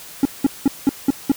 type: tone bursts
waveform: triangle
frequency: 275.4 Hz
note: C#4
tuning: 11 cents flat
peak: -8 dBFS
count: 6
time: 0.23-1.318 s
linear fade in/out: 2 ms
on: 23 ms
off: 190 ms
effects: white hiss -38 dBFS RMS until 1.36 s